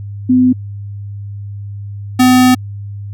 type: tone pair in turn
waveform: sine / square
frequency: 253.2 / 253.2 Hz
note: B3 / B3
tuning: +43 / +43 cents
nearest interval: unison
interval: 0 cents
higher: neither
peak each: -6 dBFS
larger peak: neither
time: 0.29-0.53 / 2.19-2.55 s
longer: second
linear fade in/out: 10 ms
effects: added 101 Hz sine -23 dBFS peak until 3.13 s